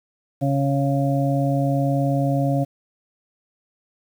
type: harmonic tone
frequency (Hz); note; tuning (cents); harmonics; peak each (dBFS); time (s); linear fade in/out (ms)
138.59; C#3; 0; 1 / 2 / 4 / 5; -20 / -23 / -26 / -27; 0.41-2.65; 20
effects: 8-bit